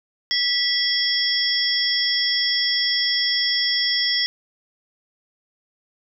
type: tone cluster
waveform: sine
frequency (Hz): 1966 / 3322 / 4807 / 5380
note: B6 / G#7 / D8 / E8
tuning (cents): -8 / 0 / +39 / +34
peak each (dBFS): -25 / -23 / -27 / -22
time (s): 0.31-4.26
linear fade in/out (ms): 0
effects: none